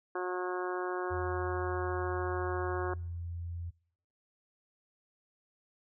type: harmonic tone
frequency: 181.4 Hz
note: F#3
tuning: 34 cents flat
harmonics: 2 / 3 / 4 / 5 / 6 / 7 / 8 / 9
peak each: -35 / -43 / -41 / -45 / -41 / -46 / -44 / -46 dBFS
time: 0.15-2.94 s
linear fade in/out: 5 ms
type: tone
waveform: sine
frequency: 85.6 Hz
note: F2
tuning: 34 cents flat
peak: -36 dBFS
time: 1.1-3.71 s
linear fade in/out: 20 ms
effects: noise-tail reverb RT60 0.7 s tail -26 dB re dry